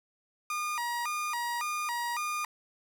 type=tone with vibrato; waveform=30% pulse; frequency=1076 Hz; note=C6; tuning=48 cents sharp; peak=-28 dBFS; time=0.5-2.45 s; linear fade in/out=2 ms; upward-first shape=square; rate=1.8 Hz; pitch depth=210 cents each way; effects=none